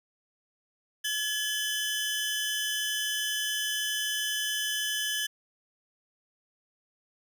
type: tone pair together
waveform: sawtooth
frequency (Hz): 1707 / 3046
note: G#6 / F#7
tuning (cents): +47 / +50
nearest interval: minor seventh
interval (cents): 1003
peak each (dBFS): -28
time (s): 1.04-5.27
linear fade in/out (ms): 10
effects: none